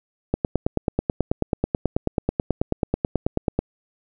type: click train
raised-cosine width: 2 ms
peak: -6 dBFS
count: 31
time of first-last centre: 0.34-3.59 s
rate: 9.23 Hz
effects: none